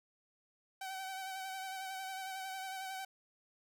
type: tone with vibrato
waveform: sawtooth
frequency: 763 Hz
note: G5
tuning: 47 cents flat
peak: -37 dBFS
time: 0.81-3.05 s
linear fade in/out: 5 ms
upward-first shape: sine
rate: 11 Hz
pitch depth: 29 cents each way
effects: none